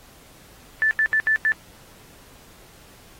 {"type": "tone bursts at uneven times", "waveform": "sine", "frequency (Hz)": 1757, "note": "A6", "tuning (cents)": -3, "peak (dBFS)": -16, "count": 5, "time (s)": [[0.82, 0.91], [0.99, 1.06], [1.13, 1.2], [1.27, 1.36], [1.45, 1.52]], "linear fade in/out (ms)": 0, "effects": ["pink hiss -50 dBFS RMS until 3.19 s", "AAC 48 kbps"]}